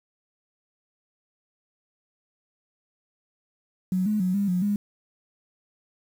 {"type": "tone with pitch steps", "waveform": "sine", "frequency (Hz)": [184.8, 212.1, 183.5, 201.2, 180.1, 204.9], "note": ["F#3", "G#3", "F#3", "G3", "F#3", "G#3"], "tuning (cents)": [-2, 37, -14, 45, -46, -23], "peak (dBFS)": -21, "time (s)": [3.92, 4.76], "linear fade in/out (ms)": 2, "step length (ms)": 140, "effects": ["8-bit"]}